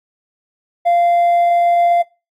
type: tone with hard clipping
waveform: triangle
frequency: 693 Hz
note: F5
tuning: 14 cents flat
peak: -9 dBFS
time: 0.85-2.03 s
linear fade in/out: 20 ms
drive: 1 dB
effects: noise-tail reverb RT60 0.3 s tail -23 dB re dry + AAC 48 kbps